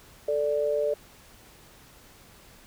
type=tone pair together; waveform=sine; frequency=440 / 587.3 Hz; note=A4 / D5; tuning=0 / 0 cents; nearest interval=perfect fourth; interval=500 cents; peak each=-27 / -25 dBFS; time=0.28-0.94 s; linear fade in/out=5 ms; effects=pink hiss -53 dBFS RMS until 2.66 s